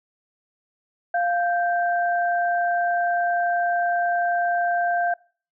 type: tone pair together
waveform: sine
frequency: 698.5 / 1568 Hz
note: F5 / G6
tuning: 0 / 0 cents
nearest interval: octave + major second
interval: 1400 cents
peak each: -20 / -26 dBFS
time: 1.14-5.14 s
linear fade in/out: 5 ms
effects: noise-tail reverb RT60 0.4 s tail -23 dB re dry